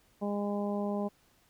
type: harmonic tone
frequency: 204 Hz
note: G#3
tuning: 31 cents flat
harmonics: 1 / 2 / 3 / 4 / 5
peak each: -32 / -37 / -37 / -41 / -45 dBFS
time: 0.21-1.09 s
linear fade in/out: 20 ms
effects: pink hiss -67 dBFS RMS until 1.49 s